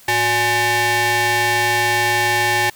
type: ring-modulated tone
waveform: sawtooth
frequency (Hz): 473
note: A#4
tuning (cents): +25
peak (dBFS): -8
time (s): 0.08-2.7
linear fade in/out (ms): 5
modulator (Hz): 1310
effects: white hiss -46 dBFS RMS until 2.75 s